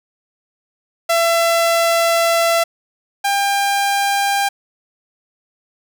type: tone pair in turn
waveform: sawtooth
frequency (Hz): 672 / 799.1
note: E5 / G5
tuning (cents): +33 / +33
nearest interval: minor third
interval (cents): 300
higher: second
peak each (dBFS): -9 / -11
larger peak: first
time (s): 1.09-2.64 / 3.24-4.49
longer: first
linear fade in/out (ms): 10
effects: none